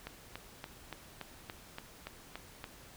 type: click train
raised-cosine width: 0.3 ms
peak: -25 dBFS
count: 10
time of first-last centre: 0.07-2.641 s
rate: 3.5 Hz
effects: pink hiss -55 dBFS RMS until 2.96 s